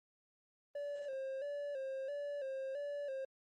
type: tone with vibrato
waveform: triangle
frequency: 554.4 Hz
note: C#5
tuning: in tune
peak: -37 dBFS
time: 0.75-3.25 s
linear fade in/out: 5 ms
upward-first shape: square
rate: 1.5 Hz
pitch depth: 67 cents each way
effects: Opus 32 kbps